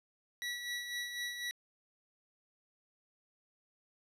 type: tone with tremolo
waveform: 25% pulse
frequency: 1940 Hz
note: B6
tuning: 31 cents flat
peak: -32 dBFS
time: 0.42-1.51 s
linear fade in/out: 0 ms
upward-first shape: sine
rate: 4 Hz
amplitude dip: 50%
effects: low-pass 11000 Hz 12 dB/octave + 11-bit